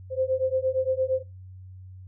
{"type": "beating tone pair", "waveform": "sine", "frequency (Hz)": [517, 525.7], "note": ["C5", "C5"], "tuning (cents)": [-21, 8], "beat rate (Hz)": 8.7, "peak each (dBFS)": -26, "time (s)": [0.1, 1.23], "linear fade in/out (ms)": 50, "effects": ["noise-tail reverb RT60 0.2 s tail -18 dB re dry", "added 93 Hz sine -41 dBFS peak until 2.07 s"]}